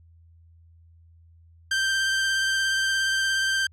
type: tone with vibrato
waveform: sawtooth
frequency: 1568 Hz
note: G6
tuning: in tune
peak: -18 dBFS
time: 1.71-3.67 s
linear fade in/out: 5 ms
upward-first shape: triangle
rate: 17 Hz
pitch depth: 16 cents each way
effects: added 83 Hz sine -51 dBFS peak until 3.72 s + low-pass 8000 Hz 12 dB/octave